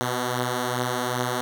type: beating tone pair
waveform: 5% pulse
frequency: 123.47 / 125.97 Hz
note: B2 / B2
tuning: 0 / +35 cents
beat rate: 2.5 Hz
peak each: -14 / -19 dBFS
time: 0.01-1.41 s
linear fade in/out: 0 ms
effects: none